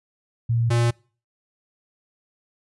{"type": "tone pair in turn", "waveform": ["sine", "square"], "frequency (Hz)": [116.54, 118.24], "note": ["A#2", "A#2"], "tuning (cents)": [0, 25], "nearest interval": "unison", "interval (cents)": 25, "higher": "second", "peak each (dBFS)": -18, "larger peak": "neither", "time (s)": [[0.49, 0.7], [0.7, 0.91]], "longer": "neither", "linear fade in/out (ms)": 10, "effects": ["noise-tail reverb RT60 0.4 s tail -25 dB re dry", "resampled to 24000 Hz"]}